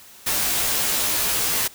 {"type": "noise with comb filter", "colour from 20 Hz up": "white", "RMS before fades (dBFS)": -22, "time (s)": [0.26, 1.68], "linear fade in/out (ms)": 10, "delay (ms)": 14, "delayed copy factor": -0.95, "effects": ["white hiss -46 dBFS RMS until 1.74 s"]}